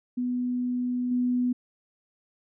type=tone with level steps; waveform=sine; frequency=247.6 Hz; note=B3; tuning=5 cents sharp; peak=-25 / -22 dBFS; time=0.17-1.53 s; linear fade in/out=10 ms; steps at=1.11 s; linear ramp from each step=5 ms; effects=none